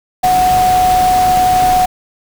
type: tone in noise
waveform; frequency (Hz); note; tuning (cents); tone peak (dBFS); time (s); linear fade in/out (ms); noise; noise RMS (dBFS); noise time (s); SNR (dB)
sine; 736; F#5; -9; -8; 0.23-1.86; 10; pink; -21; 0.23-1.86; +10
effects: none